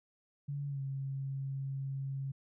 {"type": "tone with pitch glide", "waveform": "sine", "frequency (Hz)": [142.4, 136.13], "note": ["C#3", "C#3"], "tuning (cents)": [47, -31], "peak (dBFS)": -35, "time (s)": [0.48, 2.32], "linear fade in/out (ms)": 10, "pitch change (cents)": -78, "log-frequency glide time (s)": [0.68, 0.81], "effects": []}